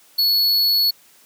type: tone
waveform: square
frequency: 4395 Hz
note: C#8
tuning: 16 cents flat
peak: -15 dBFS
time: 0.18-0.91 s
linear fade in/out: 10 ms
effects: white hiss -52 dBFS RMS until 1.25 s + high-pass 150 Hz 12 dB/octave